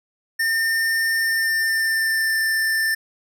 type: tone with pitch glide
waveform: square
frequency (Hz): 1810 to 1781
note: A6 to A6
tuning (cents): +48 to +21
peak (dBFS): -19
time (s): 0.39-2.95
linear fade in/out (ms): 10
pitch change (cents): -27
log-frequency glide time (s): 1.14-2.36
effects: none